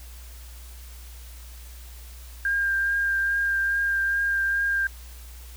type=tone with vibrato; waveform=sine; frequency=1600 Hz; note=G6; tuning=35 cents sharp; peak=-21 dBFS; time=2.45-4.87 s; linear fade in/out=2 ms; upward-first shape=triangle; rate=2.4 Hz; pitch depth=18 cents each way; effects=added 60 Hz sine -40 dBFS peak until 5.56 s + white hiss -49 dBFS RMS until 5.56 s